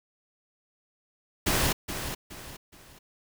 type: noise with echo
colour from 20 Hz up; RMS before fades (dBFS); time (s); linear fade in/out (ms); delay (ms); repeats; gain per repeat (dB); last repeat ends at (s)
pink; -25; 1.46-1.73; 10; 420; 3; -9; 2.99
effects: none